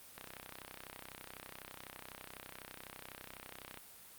click train, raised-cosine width 0.3 ms, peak -30 dBFS, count 116, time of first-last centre 0.18-3.774 s, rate 32 Hz, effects white hiss -56 dBFS RMS until 4.18 s + Opus 32 kbps

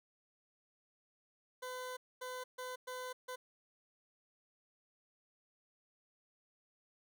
20% pulse tone bursts at uneven times, 506 Hz, B4, 42 cents sharp, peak -37 dBFS, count 5, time 1.62-1.97 / 2.21-2.44 / 2.58-2.76 / 2.87-3.13 / 3.28-3.36 s, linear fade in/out 10 ms, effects none

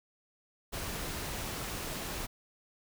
pink noise, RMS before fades -38 dBFS, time 0.72-2.27 s, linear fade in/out 20 ms, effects none

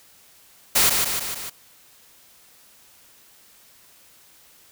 white noise with echo, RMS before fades -17 dBFS, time 0.75-0.9 s, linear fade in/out 10 ms, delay 150 ms, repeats 4, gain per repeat -4 dB, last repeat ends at 1.5 s, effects white hiss -53 dBFS RMS until 4.71 s

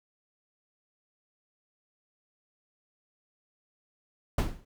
brown noise with exponential decay, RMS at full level -20 dBFS, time 4.38-4.65 s, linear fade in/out 5 ms, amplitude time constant 58 ms, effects none

